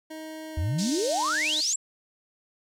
25% pulse tone with pitch glide, 314.8 to 306.9 Hz, D#4 to D#4, +20 to -24 cents, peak -33 dBFS, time 0.1-1.61 s, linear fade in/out 10 ms, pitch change -44 cents, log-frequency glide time 0.53-0.65 s
sine exponential sweep, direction up, 72.7 to 7902 Hz, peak -24 dBFS, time 0.57-1.76 s, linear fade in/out 5 ms
pink band-pass noise, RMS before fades -34 dBFS, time 0.78-1.74 s, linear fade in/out 10 ms, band 4000 to 7600 Hz, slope 24 dB/octave
effects none

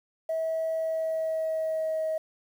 sine tone with pitch glide, 646 to 634.2 Hz, E5 to D#5, -35 to +33 cents, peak -25 dBFS, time 0.29-2.18 s, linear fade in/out 5 ms, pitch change -32 cents, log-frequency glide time 0.71-2.02 s, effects tanh soft clip ceiling -22 dBFS + 9-bit

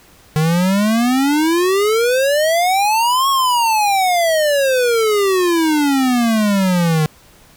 square exponential two-way sweep, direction up then down, 151.8 to 1108.7 to 151.8 Hz, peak -13 dBFS, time 0.36-7.06 s, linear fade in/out 0 ms, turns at 3.29 s, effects pink hiss -47 dBFS RMS until 7.56 s

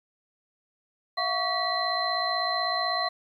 sine tone cluster, 664 / 720 / 1127 / 1947 / 4089 Hz, E5 / F#5 / C#6 / B6 / C8, +12 / -47 / +28 / -25 / -41 cents, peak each -33 / -31 / -30 / -33 / -30 dBFS, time 1.17-3.09 s, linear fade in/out 10 ms, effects 10-bit

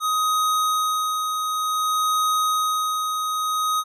square tone with tremolo, 1255 Hz, D#6, 15 cents sharp, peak -19 dBFS, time 0-3.84 s, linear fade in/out 50 ms, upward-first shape sine, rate 0.55 Hz, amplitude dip 40%, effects resampled to 32000 Hz

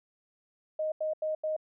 sine tone bursts, 622.3 Hz, D#5, in tune, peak -28 dBFS, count 4, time 0.79-1.565 s, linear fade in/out 5 ms, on 130 ms, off 85 ms, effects none

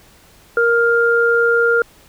sine tone pair together, 467.6 / 1403 Hz, A#4 / F6, +5 / +8 cents, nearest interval octave + perfect fifth, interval 1903 cents, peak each -14 dBFS, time 0.57-1.82 s, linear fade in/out 2 ms, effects pink hiss -48 dBFS RMS until 2.08 s

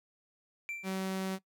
triangle tone with exponential decay, 2349 Hz, D7, in tune, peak -33 dBFS, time 0.69-1.15 s, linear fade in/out 0 ms, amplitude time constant 100 ms
sawtooth tone, 190 Hz, F#3, 46 cents sharp, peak -29 dBFS, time 0.83-1.39 s, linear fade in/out 50 ms
effects noise-tail reverb RT60 0.1 s tail -19 dB re dry

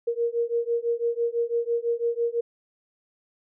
sine beating tone pair, 466.2 / 472.2 Hz, A#4 / A#4, 0 / +22 cents, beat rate 6 Hz, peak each -26 dBFS, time 0.07-2.41 s, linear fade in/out 10 ms, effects none

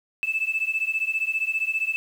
sine beating tone pair, 2619 / 2634 Hz, E7 / E7, -12 / -2 cents, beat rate 15 Hz, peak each -25 dBFS, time 0.23-1.96 s, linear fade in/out 0 ms, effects tanh soft clip ceiling -16 dBFS + 8-bit

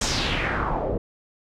pink noise with low-pass filter sweep, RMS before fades -25 dBFS, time 0.01-0.98 s, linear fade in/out 5 ms, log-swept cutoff 7300 to 440 Hz, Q 3, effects none

